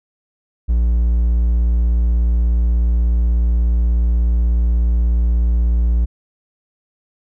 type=tone; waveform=triangle; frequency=58.27 Hz; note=A#1; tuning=in tune; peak=-10 dBFS; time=0.68-6.06 s; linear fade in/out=20 ms; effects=none